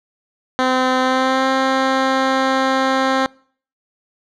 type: tone with pitch glide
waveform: 10% pulse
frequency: 257.4 to 264.8 Hz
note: C4 to C4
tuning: -28 to +21 cents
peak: -6 dBFS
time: 0.59-3.26 s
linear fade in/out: 0 ms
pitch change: +49 cents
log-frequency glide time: 1-1.48 s
effects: noise-tail reverb RT60 0.5 s tail -25 dB re dry + low-pass 4000 Hz 12 dB/octave